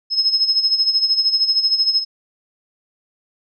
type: tone with tremolo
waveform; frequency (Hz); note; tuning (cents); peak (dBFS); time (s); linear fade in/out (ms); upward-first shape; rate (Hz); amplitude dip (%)
sine; 5170; E8; -34; -11; 0.1-2.05; 50; sine; 13; 70
effects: none